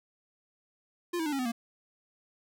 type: tone with pitch steps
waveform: square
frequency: 349.2 / 322.1 / 297.1 / 274 / 252.7 / 233.1 Hz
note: F4 / E4 / D4 / C#4 / B3 / A#3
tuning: 0 / -40 / +20 / -20 / +40 / 0 cents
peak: -30 dBFS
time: 1.13-1.52 s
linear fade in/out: 10 ms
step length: 65 ms
effects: none